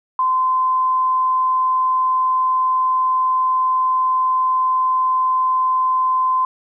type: tone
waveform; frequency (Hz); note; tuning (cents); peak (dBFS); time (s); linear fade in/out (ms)
sine; 1031; C6; -26; -14; 0.19-6.45; 2
effects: none